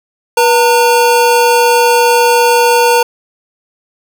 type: tone pair together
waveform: square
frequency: 483.6 / 912.9 Hz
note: B4 / A#5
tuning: -36 / -36 cents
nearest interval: major seventh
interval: 1100 cents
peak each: -10 dBFS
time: 0.37-3.03 s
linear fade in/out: 5 ms
effects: none